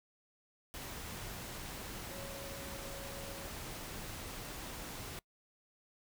sine tone in noise, 552 Hz, C#5, 7 cents flat, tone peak -49 dBFS, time 2.11-3.48 s, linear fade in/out 0 ms, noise pink, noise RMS -45 dBFS, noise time 0.74-5.19 s, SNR -7 dB, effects noise-tail reverb RT60 0.1 s tail -24 dB re dry

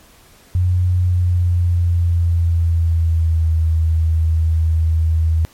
sine tone with pitch glide, 90 to 80.65 Hz, F#2 to E2, -47 to -37 cents, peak -12 dBFS, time 0.55-5.45 s, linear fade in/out 0 ms, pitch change -190 cents, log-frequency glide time 0.95-3.52 s, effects pink hiss -48 dBFS RMS until 5.53 s + MP3 64 kbps

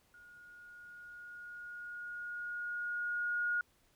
sine tone with level ramp, 1437 Hz, F6, 49 cents sharp, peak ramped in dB -55 to -30 dBFS, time 0.14-3.61 s, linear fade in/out 2 ms, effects pink hiss -71 dBFS RMS until 3.95 s

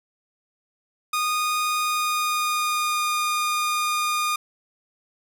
sawtooth tone with pitch glide, 1232 to 1219.3 Hz, D#6 to D#6, -17 to -35 cents, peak -18 dBFS, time 1.13-4.36 s, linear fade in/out 5 ms, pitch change -18 cents, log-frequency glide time 1.75-3.08 s, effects none

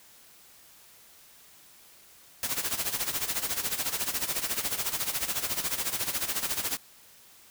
white noise with tremolo, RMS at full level -28 dBFS, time 2.43-6.77 s, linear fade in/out 0 ms, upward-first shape sine, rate 14 Hz, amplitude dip 75%, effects white hiss -55 dBFS RMS until 7.5 s

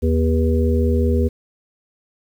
harmonic tone with a mistuned harmonic, 80 Hz, D#2, 49 cents sharp, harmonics 1 / 3 / 5 / 6, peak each -16 / -21 / -23 / -24 dBFS, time 0.02-1.29 s, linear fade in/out 20 ms, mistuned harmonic 6, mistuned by +18 cents, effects 8-bit

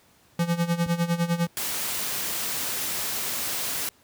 square tone with tremolo, 170.4 Hz, F3, 42 cents flat, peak -20 dBFS, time 0.39-1.47 s, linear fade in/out 2 ms, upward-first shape sine, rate 9.9 Hz, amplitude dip 80%
click, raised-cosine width 5 ms, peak -22 dBFS, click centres 0.863 s
white noise, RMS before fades -29 dBFS, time 1.57-3.89 s, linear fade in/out 0 ms
effects pink hiss -59 dBFS RMS until 4.03 s + high-pass 80 Hz 12 dB/octave

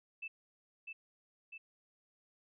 sine tone with echo, 2637 Hz, E7, in tune, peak -40 dBFS, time 0.22-0.28 s, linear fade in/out 10 ms, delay 650 ms, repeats 2, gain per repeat -3 dB, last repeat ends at 1.58 s, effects none

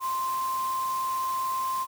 sine tone in noise, 1046.5 Hz, C6, in tune, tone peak -26 dBFS, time 0-1.87 s, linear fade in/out 50 ms, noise white, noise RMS -41 dBFS, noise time 0-1.87 s, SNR +12 dB, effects none

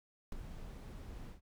brown noise with ADSR envelope, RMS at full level -34 dBFS, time 0.32-1.41 s, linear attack 4 ms, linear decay 6 ms, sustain -13 dB, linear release 120 ms, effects none

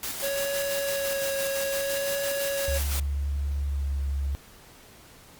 white noise with tremolo, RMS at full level -32 dBFS, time 0.03-3 s, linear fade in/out 2 ms, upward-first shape square, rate 5.9 Hz, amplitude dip 35%
square tone with vibrato, 554.4 Hz, C#5, in tune, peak -28 dBFS, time 0.22-2.79 s, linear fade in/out 20 ms, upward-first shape sine, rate 0.61 Hz, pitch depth 15 cents each way
sine tone with pitch glide, 70.7 to 69.37 Hz, C#2 to C#2, +35 to +2 cents, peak -25 dBFS, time 2.68-4.35 s, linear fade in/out 0 ms, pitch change -33 cents, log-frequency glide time 3.61-3.98 s
effects pink hiss -51 dBFS RMS until 5.39 s + Opus 48 kbps

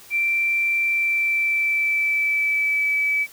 sine tone with pitch glide, 2349 to 2297 Hz, D7 to D7, 0 to -39 cents, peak -18 dBFS, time 0.1-3.27 s, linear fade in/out 50 ms, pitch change -39 cents, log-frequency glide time 0.82-2.95 s, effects white hiss -46 dBFS RMS until 3.32 s

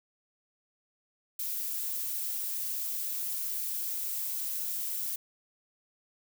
violet noise, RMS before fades -34 dBFS, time 1.39-5.16 s, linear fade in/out 5 ms, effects none

